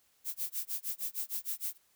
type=noise with tremolo; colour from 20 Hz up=violet; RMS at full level=-34 dBFS; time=0.24-1.78 s; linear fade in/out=50 ms; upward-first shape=sine; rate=6.5 Hz; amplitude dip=100%; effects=white hiss -70 dBFS RMS until 1.95 s